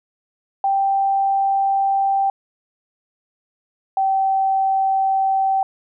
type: tone pair in turn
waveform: sine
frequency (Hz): 784 / 772.8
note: G5 / G5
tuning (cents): 0 / -25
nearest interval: unison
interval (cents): 25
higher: first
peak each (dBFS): -15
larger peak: neither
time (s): 0.64-2.3 / 3.97-5.63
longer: neither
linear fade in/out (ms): 2
effects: none